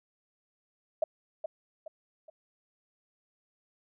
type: tone with echo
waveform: sine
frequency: 630 Hz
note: D#5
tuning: 21 cents sharp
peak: -23 dBFS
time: 1.02-1.04 s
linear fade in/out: 5 ms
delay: 420 ms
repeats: 3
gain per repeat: -8 dB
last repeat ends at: 2.3 s
effects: none